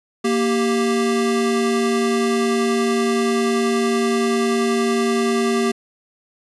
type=tone pair together; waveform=square; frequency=233.1 / 392 Hz; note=A#3 / G4; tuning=0 / 0 cents; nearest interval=major sixth; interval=900 cents; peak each=-20 dBFS; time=0.24-5.72 s; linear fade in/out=10 ms; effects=resampled to 24000 Hz